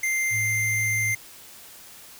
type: tone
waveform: square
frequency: 2093 Hz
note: C7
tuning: in tune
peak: -23 dBFS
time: 0.03-1.15 s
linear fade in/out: 5 ms
type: tone with vibrato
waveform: sine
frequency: 110 Hz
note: A2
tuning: in tune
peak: -30 dBFS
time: 0.3-1.16 s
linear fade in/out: 50 ms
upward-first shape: triangle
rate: 6.1 Hz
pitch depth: 15 cents each way
effects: white hiss -46 dBFS RMS until 2.19 s